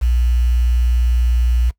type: tone with quantisation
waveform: sine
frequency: 59.9 Hz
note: A#1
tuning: 48 cents sharp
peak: -12 dBFS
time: 0.01-1.71 s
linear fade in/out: 20 ms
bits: 6
effects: noise-tail reverb RT60 0.1 s tail -20 dB re dry